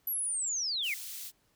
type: linear sweep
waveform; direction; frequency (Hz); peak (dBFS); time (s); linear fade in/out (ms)
sine; down; 12000 to 2022; -30; 0.07-0.94; 2
type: high-pass noise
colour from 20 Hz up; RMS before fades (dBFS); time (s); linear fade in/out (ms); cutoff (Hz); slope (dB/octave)
white; -42; 0.82-1.32; 50; 3300; 12
effects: pink hiss -71 dBFS RMS until 1.55 s